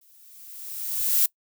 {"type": "noise with exponential growth", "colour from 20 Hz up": "violet", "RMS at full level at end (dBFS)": -18, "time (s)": [0.01, 1.26], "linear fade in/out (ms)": 5, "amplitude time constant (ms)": 270, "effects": ["noise-tail reverb RT60 0.1 s tail -23 dB re dry"]}